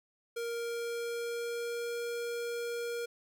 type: tone with pitch glide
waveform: square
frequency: 467.6 to 472.2 Hz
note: A#4 to A#4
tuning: +5 to +22 cents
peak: -35 dBFS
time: 0.36-3.06 s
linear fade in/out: 10 ms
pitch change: +17 cents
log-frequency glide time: 0.52-1.99 s
effects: none